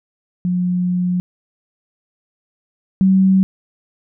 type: tone pair in turn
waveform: sine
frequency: 179.5 / 190.28 Hz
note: F3 / F#3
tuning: +48 / +49 cents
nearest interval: minor second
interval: 101 cents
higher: second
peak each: -15 / -9 dBFS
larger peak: second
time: 0.45-1.2 / 3.01-3.43 s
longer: first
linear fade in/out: 0 ms
effects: none